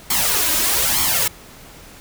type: noise with flanger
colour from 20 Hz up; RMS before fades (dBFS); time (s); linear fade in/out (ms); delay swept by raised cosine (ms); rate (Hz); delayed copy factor
white; -18; 0.1-1.28; 5; 0.91 to 3.21; 1.1; +0.7
effects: pink hiss -42 dBFS RMS until 2 s